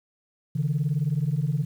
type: beating tone pair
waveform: sine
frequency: 138.59 / 157.59 Hz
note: C#3 / D#3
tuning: 0 / +22 cents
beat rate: 19 Hz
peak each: -24 dBFS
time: 0.55-1.65 s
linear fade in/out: 10 ms
effects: tanh soft clip ceiling -17 dBFS + 9-bit